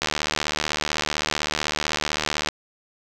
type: click train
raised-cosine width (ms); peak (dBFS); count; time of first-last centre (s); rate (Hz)
0.2; -5; 188; 0.02-2.487; 75.8
effects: none